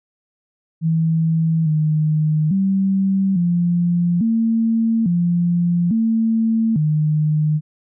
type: tone with pitch steps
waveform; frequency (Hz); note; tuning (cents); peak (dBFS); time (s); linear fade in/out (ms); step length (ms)
sine; 162.1 / 154.1 / 193.3 / 173.6 / 226.4 / 173.4 / 224.7 / 152.8; E3 / D#3 / G3 / F3 / A3 / F3 / A3 / D#3; -29 / -16 / -24 / -10 / +50 / -12 / +37 / -31; -14; 0.81-7.61; 50; 850
effects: none